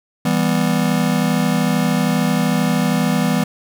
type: chord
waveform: square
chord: E minor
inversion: none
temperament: just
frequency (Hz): 164.81 / 197.78 / 247.2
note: E3 / G3 / B3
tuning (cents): 0 / +16 / +2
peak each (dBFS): -20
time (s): 0.25-3.44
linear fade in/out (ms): 5
effects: none